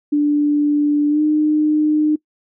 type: tone with pitch glide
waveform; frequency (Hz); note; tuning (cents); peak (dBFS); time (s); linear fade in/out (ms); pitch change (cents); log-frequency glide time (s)
sine; 293.7 to 304.2; D4 to D#4; 0 to -39; -12; 0.12-2.16; 10; +61; 1.09-1.21
effects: noise-tail reverb RT60 0.1 s tail -22 dB re dry